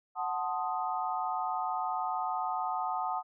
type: chord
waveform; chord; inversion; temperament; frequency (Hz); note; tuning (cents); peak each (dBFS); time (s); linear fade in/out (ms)
sine; F# diminished seventh; none; equal; 740 / 880 / 1046.5 / 1244.5; F#5 / A5 / C6 / Eb6; 0 / 0 / 0 / 0; -34 / -35 / -40 / -36; 0.15-3.23; 50
effects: none